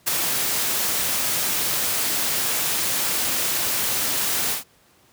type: noise with ADSR envelope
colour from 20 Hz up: white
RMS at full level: -19 dBFS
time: 0.06-4.64 s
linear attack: 22 ms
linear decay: 3 ms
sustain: -4 dB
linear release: 130 ms
effects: pink hiss -57 dBFS RMS until 5.12 s + high-pass 80 Hz 12 dB/octave